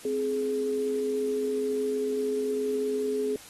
sine tone pair together, 261.4 / 420.4 Hz, C4 / G#4, -1 / +21 cents, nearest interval minor sixth, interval 822 cents, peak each -33 / -26 dBFS, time 0.05-3.36 s, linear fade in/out 2 ms, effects white hiss -48 dBFS RMS until 3.49 s + AAC 32 kbps

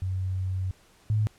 sine tone pair in turn, 93.5 / 107.02 Hz, F#2 / A2, +19 / -48 cents, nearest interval major second, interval 233 cents, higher second, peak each -26 / -21 dBFS, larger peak second, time 0.02-0.71 / 1.1-1.27 s, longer first, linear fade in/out 0 ms, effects pink hiss -59 dBFS RMS until 1.38 s + low-pass 11000 Hz 12 dB/octave

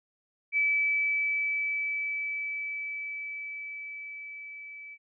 sine tone with level ramp, 2303 Hz, D7, 34 cents flat, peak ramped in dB -22 to -42 dBFS, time 0.52-4.98 s, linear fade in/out 50 ms, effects none

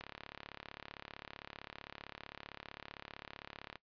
click train, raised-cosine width 0.3 ms, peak -29 dBFS, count 134, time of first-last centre 0.01-3.756 s, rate 35.5 Hz, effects noise-tail reverb RT60 0.1 s tail -19 dB re dry + resampled to 11025 Hz

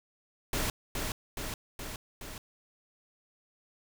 pink noise with echo, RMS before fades -31 dBFS, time 0.53-0.7 s, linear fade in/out 2 ms, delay 420 ms, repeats 4, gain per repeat -3 dB, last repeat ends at 2.38 s, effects none

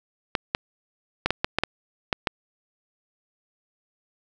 clicks, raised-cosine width 0.3 ms, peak -5 dBFS, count 9, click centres 0.352 / 0.549 / 1.26 / 1.306 / 1.445 / 1.586 / 1.636 / 2.128 / 2.272 s, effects none

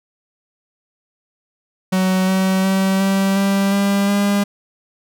45% pulse tone with pitch steps, 187 / 189.39 / 191.81 / 194.27 / 196.75 / 199.27 / 201.8 Hz, F#3 / F#3 / G3 / G3 / G3 / G3 / G#3, +19 / +41 / -37 / -15 / +7 / +29 / -49 cents, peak -14 dBFS, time 1.92-4.44 s, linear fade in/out 10 ms, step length 360 ms, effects none

